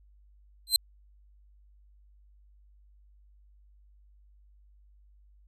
sawtooth tone with exponential growth, 4104 Hz, C8, 34 cents flat, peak -11 dBFS, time 0.67-0.76 s, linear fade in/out 1 ms, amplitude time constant 19 ms, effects added 50 Hz sine -56 dBFS peak until 5.47 s + resampled to 32000 Hz

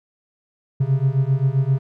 triangle beating tone pair, 130.81 / 138.41 Hz, C3 / C#3, 0 / -2 cents, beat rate 7.6 Hz, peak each -17 dBFS, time 0.8-1.79 s, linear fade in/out 10 ms, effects none

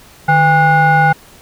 sine tone with frequency modulation, 806 Hz, G5, 48 cents sharp, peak -6 dBFS, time 0.28-1.13 s, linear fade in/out 10 ms, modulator 654 Hz, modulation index 1.1, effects tanh soft clip ceiling -3 dBFS + pink hiss -42 dBFS RMS until 1.41 s

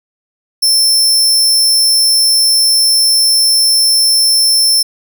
sawtooth tone, 5340 Hz, E8, 22 cents sharp, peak -5 dBFS, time 0.62-4.83 s, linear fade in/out 10 ms, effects none

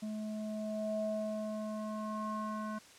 square tone with low-pass filter sweep, 214.6 Hz, A3, 43 cents flat, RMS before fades -38 dBFS, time 0.02-2.79 s, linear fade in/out 10 ms, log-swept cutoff 440 to 1300 Hz, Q 5.6, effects white hiss -57 dBFS RMS until 2.98 s + low-pass 8000 Hz 12 dB/octave

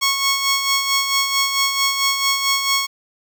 10% pulse tone with tremolo, 1100 Hz, C#6, 14 cents flat, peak -6 dBFS, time 0.01-2.87 s, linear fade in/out 20 ms, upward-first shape sine, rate 4.5 Hz, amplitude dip 50%, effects none

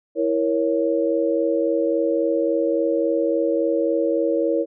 sine chord, A# diminished, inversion second, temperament equal with one note detuned, 329.6 / 470.8 / 554.4 Hz, E4 / A#4 / C#5, 0 / +17 / 0 cents, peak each -22 dBFS, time 0.15-4.66 s, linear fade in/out 50 ms, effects none

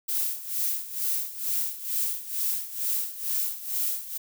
violet noise with tremolo, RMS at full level -26 dBFS, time 0.08-4.18 s, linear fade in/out 10 ms, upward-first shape sine, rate 2.2 Hz, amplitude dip 80%, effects none

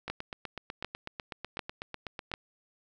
two click trains, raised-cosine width 0.3 ms, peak -17 / -21 dBFS, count 4 / 19, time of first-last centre 0.1-2.339 / 0.08-2.316 s, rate 1.34 / 8.05 Hz, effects none

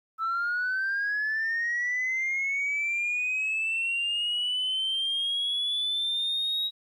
sine linear sweep, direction up, 1307 to 3820 Hz, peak -24 dBFS, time 0.18-6.71 s, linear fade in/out 50 ms, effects tanh soft clip ceiling -23 dBFS + 11-bit

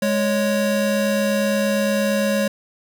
square tone pair together, 207.7 / 554.5 Hz, G#3 / C#5, 0 / 0 cents, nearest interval octave + perfect fourth, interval 1700 cents, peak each -21 dBFS, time 0.02-2.48 s, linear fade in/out 5 ms, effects none

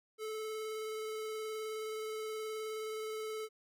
square tone with vibrato, 435.1 Hz, A4, 19 cents flat, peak -39 dBFS, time 0.18-3.49 s, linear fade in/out 50 ms, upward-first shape triangle, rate 19 Hz, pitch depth 15 cents each way, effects none

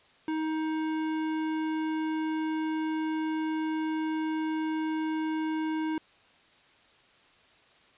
sine tone with hard clipping, 314.6 Hz, D#4, 19 cents sharp, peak -30 dBFS, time 0.28-5.98 s, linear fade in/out 2 ms, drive 15 dB, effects white hiss -60 dBFS RMS until 7.97 s + resampled to 8000 Hz

